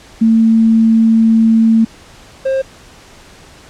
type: tone pair in turn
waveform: sine / triangle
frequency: 224.6 / 532.7 Hz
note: A3 / C5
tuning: +36 / +31 cents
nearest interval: octave + minor third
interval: 1495 cents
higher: second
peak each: -6 / -10 dBFS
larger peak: first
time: 0.21-1.85 / 2.45-2.62 s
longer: first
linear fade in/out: 10 ms
effects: pink hiss -40 dBFS RMS until 3.69 s + low-pass 8000 Hz 12 dB/octave